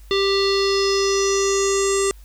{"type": "tone with low-pass filter sweep", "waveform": "square", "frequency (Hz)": 393.3, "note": "G4", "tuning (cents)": 6, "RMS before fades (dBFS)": -19, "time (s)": [0.11, 2.11], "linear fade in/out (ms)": 0, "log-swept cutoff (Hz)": [3900, 8000], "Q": 6, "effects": ["added 50 Hz sine -40 dBFS peak until 2.24 s", "white hiss -55 dBFS RMS until 2.24 s"]}